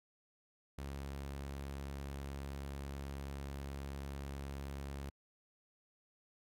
sawtooth tone, 69.3 Hz, C#2, in tune, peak -38 dBFS, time 0.78-5.1 s, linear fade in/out 5 ms, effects AAC 64 kbps

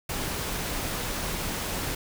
pink noise, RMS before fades -31 dBFS, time 0.09-1.95 s, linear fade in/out 5 ms, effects none

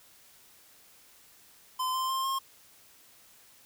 square tone with pitch steps, 1027 / 1041.3 / 1055.9 / 1070.6 Hz, C6 / C6 / C6 / C6, -33 / -9 / +15 / +39 cents, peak -29 dBFS, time 1.79-2.39 s, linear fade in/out 10 ms, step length 150 ms, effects white hiss -58 dBFS RMS until 3.65 s

